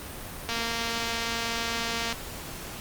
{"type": "click train", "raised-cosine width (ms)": 0.2, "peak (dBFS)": -13, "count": 379, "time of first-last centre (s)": [0.49, 2.126], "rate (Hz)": 231, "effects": ["pink hiss -39 dBFS RMS until 2.8 s", "Opus 32 kbps"]}